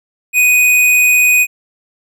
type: tone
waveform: square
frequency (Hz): 2489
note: D#7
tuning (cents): 0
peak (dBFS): -8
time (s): 0.33-1.47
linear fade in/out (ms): 50
effects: none